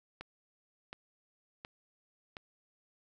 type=click train; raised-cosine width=0.3 ms; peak=-27 dBFS; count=4; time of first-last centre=0.21-2.368 s; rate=1.39 Hz; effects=none